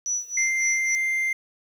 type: tone with tremolo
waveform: sine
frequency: 5910 Hz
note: F#8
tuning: 3 cents flat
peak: -22 dBFS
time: 0.06-0.95 s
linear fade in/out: 0 ms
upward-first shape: sine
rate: 3.6 Hz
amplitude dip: 90%
type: tone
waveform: triangle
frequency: 2093 Hz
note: C7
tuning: in tune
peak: -20 dBFS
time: 0.37-1.33 s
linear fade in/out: 5 ms
effects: 9-bit